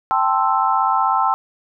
sine chord, A minor seventh, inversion third, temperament equal, 784 / 880 / 1046.5 / 1318.5 Hz, G5 / A5 / C6 / E6, 0 / 0 / 0 / 0 cents, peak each -20 dBFS, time 0.11-1.34 s, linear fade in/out 0 ms, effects none

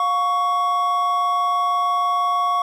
triangle tone pair together, 710.2 / 1116 Hz, F5 / C#6, +29 / +11 cents, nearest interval minor sixth, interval 782 cents, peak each -22 / -16 dBFS, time 0-2.62 s, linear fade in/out 2 ms, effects none

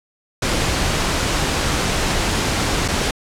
pink noise with dropouts, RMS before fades -19 dBFS, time 0.42-3.11 s, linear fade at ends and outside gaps 5 ms, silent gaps 2.88-2.884 s, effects low-pass 8000 Hz 12 dB/octave

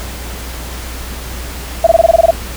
sine tone bursts, 666 Hz, E5, 18 cents sharp, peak -3 dBFS, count 10, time 1.84-2.309 s, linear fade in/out 5 ms, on 28 ms, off 21 ms, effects added 60 Hz sine -25 dBFS peak until 2.56 s + pink hiss -28 dBFS RMS until 2.56 s

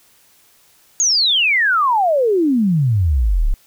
sine exponential sweep, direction down, 6820 to 30.46 Hz, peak -12 dBFS, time 1-3.54 s, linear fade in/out 0 ms, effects white hiss -53 dBFS RMS until 3.66 s

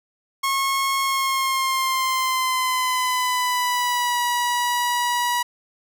sawtooth tone with pitch glide, 1088 to 969.3 Hz, C#6 to B5, -33 to -33 cents, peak -16 dBFS, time 0.43-5.43 s, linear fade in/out 10 ms, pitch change -200 cents, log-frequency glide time 1.01-4.2 s, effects none

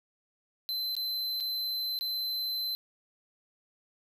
square tone with dropouts, 4066 Hz, B7, 50 cents sharp, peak -31 dBFS, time 0.69-2.75 s, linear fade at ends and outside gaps 0 ms, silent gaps 0.952-0.966 / 1.402-1.407 / 1.989-2.01 s, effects none

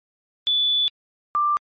sine tone pair in turn, 3467 / 1182.6 Hz, A7 / D6, -26 / +12 cents, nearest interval octave + perfect fifth, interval 1862 cents, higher first, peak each -17 dBFS, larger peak neither, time 0.47-0.88 / 1.35-1.57 s, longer first, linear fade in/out 0 ms, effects MP3 32 kbps

